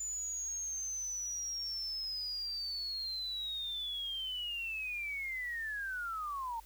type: linear sweep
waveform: sine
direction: down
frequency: 7040 to 891 Hz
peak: -36 dBFS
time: 0-6.6 s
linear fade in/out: 5 ms
effects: added 50 Hz sine -56 dBFS peak until 6.65 s + white hiss -61 dBFS RMS until 6.65 s